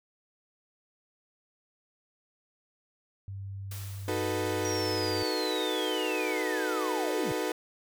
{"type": "tone", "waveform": "sine", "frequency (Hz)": 98, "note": "G2", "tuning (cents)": 0, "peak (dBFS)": -36, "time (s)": [3.28, 5.23], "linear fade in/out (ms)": 0}
{"type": "noise with exponential decay", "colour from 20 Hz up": "white", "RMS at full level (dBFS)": -43, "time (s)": [3.71, 5.14], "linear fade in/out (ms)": 5, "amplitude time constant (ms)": 310}
{"type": "chord", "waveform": "35% pulse", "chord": "B dominant seventh", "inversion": "first", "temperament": "equal", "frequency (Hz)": [311.1, 370, 440, 493.9], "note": ["D#4", "F#4", "A4", "B4"], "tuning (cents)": [0, 0, 0, 0], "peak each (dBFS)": -33, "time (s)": [4.08, 7.52], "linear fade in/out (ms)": 2}
{"type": "linear sweep", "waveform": "sine", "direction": "down", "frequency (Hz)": [5780, 101.6], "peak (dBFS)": -34, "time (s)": [4.65, 7.32], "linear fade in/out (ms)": 0}
{"effects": []}